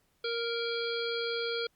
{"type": "harmonic tone with a mistuned harmonic", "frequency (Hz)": 466.2, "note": "A#4", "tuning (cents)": 0, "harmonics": [1, 3, 5, 7, 9, 10], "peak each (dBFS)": [-33, -38, -42, -39, -41, -43], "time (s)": [0.24, 1.67], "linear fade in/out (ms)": 5, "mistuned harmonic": 7, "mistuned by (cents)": 18, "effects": ["pink hiss -72 dBFS RMS until 1.75 s", "Opus 48 kbps"]}